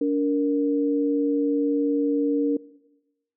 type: tone pair together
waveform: sine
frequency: 287.1 / 465.7 Hz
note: D4 / A#4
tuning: -39 / -2 cents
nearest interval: minor sixth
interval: 837 cents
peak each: -21 / -25 dBFS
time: 0.01-2.57 s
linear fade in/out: 5 ms
effects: noise-tail reverb RT60 1.0 s tail -20 dB re dry